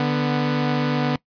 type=tone pair together; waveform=sawtooth; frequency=147.57 / 246.9 Hz; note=D3 / B3; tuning=+9 / 0 cents; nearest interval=major sixth; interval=891 cents; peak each=-18 dBFS; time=0-1.16 s; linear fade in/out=2 ms; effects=noise-tail reverb RT60 0.1 s tail -21 dB re dry + resampled to 11025 Hz